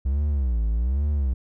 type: tone with vibrato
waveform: triangle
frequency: 63.4 Hz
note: B1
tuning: 46 cents sharp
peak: -18 dBFS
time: 0.05-1.34 s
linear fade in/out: 10 ms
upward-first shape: sine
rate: 1.2 Hz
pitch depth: 270 cents each way
effects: none